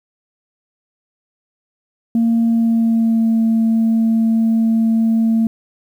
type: tone with pitch glide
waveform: sine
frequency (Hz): 230 to 225.4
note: A#3 to A3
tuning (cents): -23 to +42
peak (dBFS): -10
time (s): 2.15-5.47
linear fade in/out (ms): 2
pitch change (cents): -35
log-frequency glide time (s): 2.45-3.35
effects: tanh soft clip ceiling -9 dBFS + 8-bit